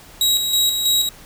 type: tone with tremolo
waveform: sawtooth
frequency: 3835 Hz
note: A#7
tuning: 48 cents sharp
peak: -11 dBFS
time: 0.21-1.09 s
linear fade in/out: 2 ms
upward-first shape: square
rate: 3.1 Hz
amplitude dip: 45%
effects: pink hiss -43 dBFS RMS until 1.25 s